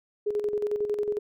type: tone with tremolo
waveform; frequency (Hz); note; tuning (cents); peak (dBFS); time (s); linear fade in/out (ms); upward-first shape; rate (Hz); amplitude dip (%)
sine; 416.2; G#4; +4; -23; 0.26-1.19; 10; square; 11; 55
effects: none

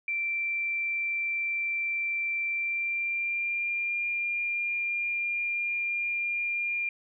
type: tone with pitch glide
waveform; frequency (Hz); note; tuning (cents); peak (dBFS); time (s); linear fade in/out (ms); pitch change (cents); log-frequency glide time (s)
sine; 2349 to 2401; D7 to D7; 0 to +38; -27; 0.08-6.89; 2; +38; 2.49-3.83
effects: none

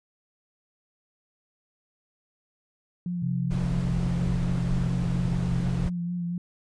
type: tone with vibrato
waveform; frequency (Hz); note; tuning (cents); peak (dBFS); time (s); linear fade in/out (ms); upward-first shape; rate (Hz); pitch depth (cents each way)
sine; 174.61; F3; 0; -27; 3.06-6.38; 2; sine; 4.3; 27
type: tone with pitch glide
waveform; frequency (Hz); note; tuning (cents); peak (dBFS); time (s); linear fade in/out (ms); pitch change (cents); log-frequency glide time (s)
sine; 132 to 128.54; C3 to C3; +16 to -30; -27; 3.22-5.87; 5; -46; 3.73-4.41
type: noise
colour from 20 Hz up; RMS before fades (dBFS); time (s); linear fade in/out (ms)
brown; -31; 3.5-5.9; 20
effects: resampled to 22050 Hz

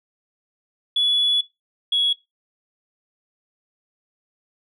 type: tone pair in turn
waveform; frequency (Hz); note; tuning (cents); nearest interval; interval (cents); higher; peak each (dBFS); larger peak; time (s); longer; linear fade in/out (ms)
sine; 3410 / 3349; G#7 / G#7; +45 / +14; unison; 31; first; -16; neither; 0.96-1.41 / 1.92-2.13; first; 5
effects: noise-tail reverb RT60 0.2 s tail -19 dB re dry + tanh soft clip ceiling -12 dBFS

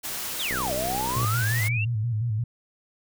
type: noise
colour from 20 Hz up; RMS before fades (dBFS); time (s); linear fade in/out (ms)
white; -32; 0.03-1.69; 20
type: exponential two-way sweep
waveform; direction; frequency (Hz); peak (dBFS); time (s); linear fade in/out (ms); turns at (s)
sine; down then up; 3947 to 574 to 2795; -27; 0.39-1.85; 10; 0.73
type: click train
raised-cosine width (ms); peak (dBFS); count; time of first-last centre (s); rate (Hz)
2; -21; 48; 0.51-1.247; 63.8
type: tone with vibrato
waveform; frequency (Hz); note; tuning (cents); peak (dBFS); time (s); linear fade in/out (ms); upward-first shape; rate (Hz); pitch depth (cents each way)
sine; 113; A2; +47; -23; 1.16-2.44; 5; square; 5.7; 92
effects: none

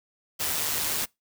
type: noise with amplitude modulation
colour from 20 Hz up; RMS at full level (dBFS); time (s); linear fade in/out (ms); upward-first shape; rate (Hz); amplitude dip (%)
white; -26; 0.39-1.06; 20; sine; 152; 45
effects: noise-tail reverb RT60 0.2 s tail -25 dB re dry

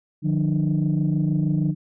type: tone cluster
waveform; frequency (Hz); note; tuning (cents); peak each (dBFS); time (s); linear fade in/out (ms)
sine; 151 / 177.4 / 301.4; D3 / F3 / D4; +48 / +27 / +45; -20 / -22 / -26; 0.22-1.75; 50
effects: tanh soft clip ceiling -13 dBFS

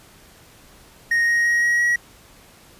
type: tone with pitch steps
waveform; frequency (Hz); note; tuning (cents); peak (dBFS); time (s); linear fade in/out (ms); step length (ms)
triangle; 1864.7 / 1876.6 / 1888.5 / 1900.6 / 1912.7; A#6 / A#6 / A#6 / A#6 / A#6; 0 / +11 / +22 / +33 / +44; -14; 1.11-1.96; 5; 170
effects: pink hiss -49 dBFS RMS until 2.79 s + resampled to 32000 Hz

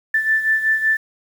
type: beating tone pair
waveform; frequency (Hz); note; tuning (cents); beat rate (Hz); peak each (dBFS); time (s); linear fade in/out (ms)
sine; 1762 / 1767.3; A6 / A6; +2 / +7; 5.3; -16 / -22; 0.14-0.97; 5
effects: 7-bit

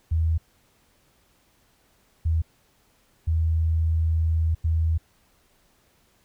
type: tone bursts at uneven times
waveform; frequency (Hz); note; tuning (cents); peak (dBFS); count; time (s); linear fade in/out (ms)
sine; 80.9; E2; -32; -19; 4; 0.11-0.38 / 2.25-2.42 / 3.27-4.55 / 4.64-4.98; 10
effects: pink hiss -63 dBFS RMS until 6.24 s

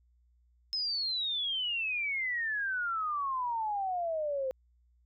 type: exponential sweep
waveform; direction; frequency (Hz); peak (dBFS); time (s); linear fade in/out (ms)
sine; down; 5180 to 513; -30; 0.73-4.51; 0
effects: added 60 Hz sine -64 dBFS peak until 5.05 s

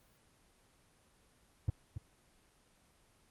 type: tone with echo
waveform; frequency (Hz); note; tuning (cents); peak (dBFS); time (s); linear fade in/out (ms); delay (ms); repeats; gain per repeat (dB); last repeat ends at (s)
triangle; 100.6; G2; +45; -24; 1.68-1.7; 5; 280; 1; -10; 1.98
effects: pink hiss -68 dBFS RMS until 3.3 s + Opus 24 kbps

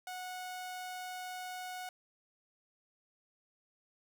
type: tone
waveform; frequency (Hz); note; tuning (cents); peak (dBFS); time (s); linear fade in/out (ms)
sawtooth; 734; F#5; -14; -37; 0.07-1.89; 2
effects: none

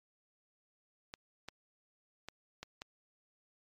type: clicks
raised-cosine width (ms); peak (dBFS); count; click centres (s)
0.2; -26; 5; 1.139 / 1.486 / 2.286 / 2.63 / 2.819
effects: MP3 64 kbps

